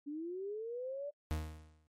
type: linear sweep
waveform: sine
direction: up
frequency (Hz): 281.4 to 587.3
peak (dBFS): -38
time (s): 0.06-1.11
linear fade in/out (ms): 20
type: tone with exponential decay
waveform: 40% pulse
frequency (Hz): 77.78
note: D#2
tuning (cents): 0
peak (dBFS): -31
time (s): 1.31-1.87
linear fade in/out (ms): 0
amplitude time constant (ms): 120
effects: noise-tail reverb RT60 0.1 s tail -21 dB re dry + MP3 64 kbps